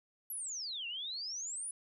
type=exponential two-way sweep; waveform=sine; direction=down then up; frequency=11930 to 2701 to 10170 Hz; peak=-38 dBFS; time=0.3-1.71 s; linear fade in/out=2 ms; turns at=0.87 s; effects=none